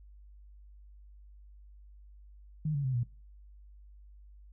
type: tone with pitch steps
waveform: sine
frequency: 153.5 / 141.58 / 130.58 / 120.43 Hz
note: D#3 / C#3 / C3 / B2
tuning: -23 / +37 / -3 / -43 cents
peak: -28 dBFS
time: 2.65-3.034 s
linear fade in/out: 5 ms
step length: 96 ms
effects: noise-tail reverb RT60 0.3 s tail -18 dB re dry + added 50 Hz sine -51 dBFS peak until 4.52 s